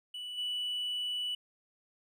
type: tone with level steps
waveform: triangle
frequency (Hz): 2960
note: F#7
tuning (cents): 0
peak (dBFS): -37 / -30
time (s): 0.14-1.35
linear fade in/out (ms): 5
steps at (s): 0.37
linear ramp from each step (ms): 20
effects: tanh soft clip ceiling -27 dBFS